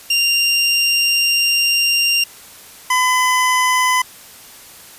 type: tone pair in turn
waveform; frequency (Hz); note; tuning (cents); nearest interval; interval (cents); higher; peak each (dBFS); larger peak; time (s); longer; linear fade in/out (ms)
25% pulse; 2783 / 1010.4; F7 / B5; -7 / +39; octave + tritone; 1754; first; -9; neither; 0.1-2.24 / 2.9-4.02; first; 5
effects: white hiss -40 dBFS RMS until 4.98 s + resampled to 32000 Hz